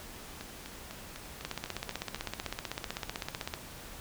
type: two click trains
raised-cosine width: 0.2 ms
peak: -24 / -17 dBFS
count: 8 / 34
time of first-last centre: 0.41-2.16 / 1.45-3.539 s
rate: 4 / 15.8 Hz
effects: pink hiss -47 dBFS RMS until 4 s